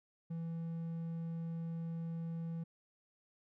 triangle tone, 165.7 Hz, E3, 9 cents sharp, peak -36 dBFS, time 0.3-2.64 s, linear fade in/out 10 ms, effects none

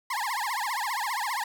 30% pulse tone with vibrato, 942 Hz, A#5, 18 cents sharp, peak -25 dBFS, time 0.1-1.44 s, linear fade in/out 5 ms, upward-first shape triangle, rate 15 Hz, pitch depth 300 cents each way, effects none

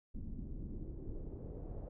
brown noise with low-pass filter sweep, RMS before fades -44 dBFS, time 0.14-1.89 s, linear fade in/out 10 ms, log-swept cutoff 230 to 580 Hz, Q 2.1, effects none

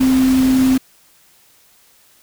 sine tone in noise, 260.7 Hz, C4, 6 cents flat, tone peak -10 dBFS, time 0-0.78 s, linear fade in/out 10 ms, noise pink, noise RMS -26 dBFS, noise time 0-0.78 s, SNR +13 dB, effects white hiss -52 dBFS RMS until 2.22 s

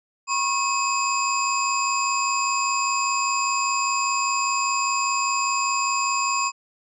sine tone cluster, 982 / 1087 / 2550 / 4895 / 7260 Hz, B5 / C#6 / D#7 / D#8 / A#8, -10 / -34 / +42 / -29 / -47 cents, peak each -30 / -23 / -27 / -30 / -27 dBFS, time 0.27-6.52 s, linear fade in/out 50 ms, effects tanh soft clip ceiling -11 dBFS

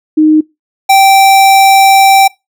sine / square tone pair in turn, 309.3 / 779.4 Hz, D#4 / G5, -10 / -10 cents, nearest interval octave + major third, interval 1600 cents, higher second, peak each -3 dBFS, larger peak neither, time 0.17-0.41 / 0.89-2.28 s, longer second, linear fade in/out 10 ms, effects noise-tail reverb RT60 0.2 s tail -22 dB re dry

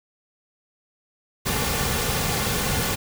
pink noise with comb filter, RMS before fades -24 dBFS, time 1.45-2.96 s, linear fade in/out 20 ms, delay 3.1 ms, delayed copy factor -0.55, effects none

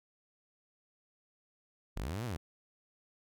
sawtooth linear two-way sweep, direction up then down, 33.61 to 127.3 to 69.8 Hz, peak -32 dBFS, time 1.96-2.37 s, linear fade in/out 10 ms, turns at 2.25 s, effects none

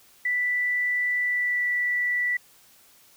sine tone with pitch glide, 1975 to 1962.5 Hz, B6 to B6, 0 to -11 cents, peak -22 dBFS, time 0.25-2.37 s, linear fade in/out 5 ms, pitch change -11 cents, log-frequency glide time 1.2-1.66 s, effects white hiss -56 dBFS RMS until 3.16 s

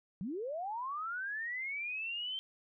sine linear sweep, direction up, 164.81 to 3136 Hz, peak -36 dBFS, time 0.21-2.39 s, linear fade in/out 0 ms, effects none

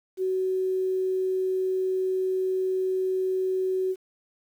sine tone, 374.9 Hz, F#4, 23 cents sharp, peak -23 dBFS, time 0.17-3.96 s, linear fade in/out 50 ms, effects 9-bit

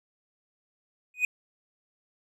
triangle tone with exponential growth, 2489 Hz, D#7, in tune, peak -16 dBFS, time 1.14-1.25 s, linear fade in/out 2 ms, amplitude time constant 23 ms, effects none

